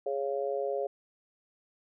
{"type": "chord", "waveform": "sine", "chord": "Db major", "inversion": "second", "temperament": "just", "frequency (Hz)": [415.8, 554.4, 693], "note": ["Ab4", "Db5", "F5"], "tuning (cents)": [2, 0, -14], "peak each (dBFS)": [-33, -32, -37], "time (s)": [0.06, 0.87], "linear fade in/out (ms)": 5, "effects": []}